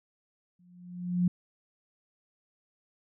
sine tone with exponential growth, 177.9 Hz, F3, 32 cents sharp, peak -20 dBFS, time 0.59-1.28 s, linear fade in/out 5 ms, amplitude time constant 150 ms, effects none

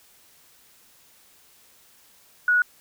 sine tone, 1461 Hz, F#6, 22 cents flat, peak -16 dBFS, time 2.48-2.62 s, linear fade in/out 2 ms, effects white hiss -56 dBFS RMS until 2.8 s

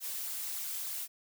blue noise with flanger, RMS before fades -38 dBFS, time 0-1.08 s, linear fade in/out 50 ms, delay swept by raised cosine 0.33 to 5.13 ms, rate 3.5 Hz, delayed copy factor -0.6, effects none

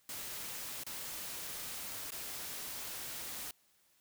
white noise with dropouts, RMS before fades -43 dBFS, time 0.09-3.51 s, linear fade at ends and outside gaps 2 ms, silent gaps 0.836-0.865 / 2.106-2.119 s, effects white hiss -71 dBFS RMS until 4 s

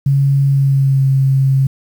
sine tone with pitch glide, 138.59 to 134.8 Hz, C#3 to C#3, 0 to -48 cents, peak -9 dBFS, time 0.06-1.67 s, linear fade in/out 5 ms, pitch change -48 cents, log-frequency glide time 0.47-1.07 s, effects 7-bit

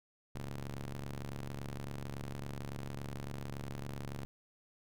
sawtooth ring-modulated tone, 70.7 Hz, C#2, 35 cents sharp, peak -33 dBFS, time 0.35-4.25 s, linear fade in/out 0 ms, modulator 57.1 Hz, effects none

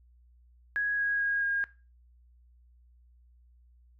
sine tone with pitch steps, 1661.2 / 1648.8 / 1636.4 / 1624.2 Hz, G#6 / G#6 / G#6 / G#6, 0 / -13 / -26 / -39 cents, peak -26 dBFS, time 0.76-1.64 s, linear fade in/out 0 ms, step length 220 ms, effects noise-tail reverb RT60 0.3 s tail -18 dB re dry + added 60 Hz sine -57 dBFS peak until 3.99 s

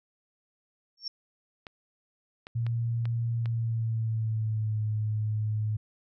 sine tone with exponential growth, 5460 Hz, F8, 40 cents flat, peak -28 dBFS, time 0.97-1.08 s, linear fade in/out 5 ms, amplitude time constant 22 ms
clicks, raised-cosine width 0.3 ms, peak -26 dBFS, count 5, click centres 1.668 / 2.469 / 2.666 / 3.055 / 3.458 s
sine tone with pitch glide, 116.54 to 107.49 Hz, A#2 to A2, 0 to -40 cents, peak -26 dBFS, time 2.55-5.77 s, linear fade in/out 10 ms, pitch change -140 cents, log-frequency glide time 3.33-4.81 s
effects none

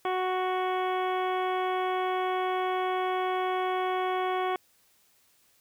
harmonic tone, 370 Hz, F#4, in tune, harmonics 1 / 2 / 3 / 4 / 5 / 6 / 7 / 8 / 9, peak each -30 / -30 / -33 / -41 / -43 / -41 / -50 / -50 / -45 dBFS, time 0.05-4.56 s, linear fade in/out 2 ms, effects white hiss -65 dBFS RMS until 5.6 s

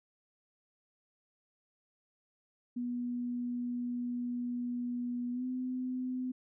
sine tone with pitch glide, 243.6 to 254.2 Hz, B3 to C4, -24 to -50 cents, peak -33 dBFS, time 2.76-6.32 s, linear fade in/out 10 ms, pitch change +74 cents, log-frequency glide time 5.32-5.44 s, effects none

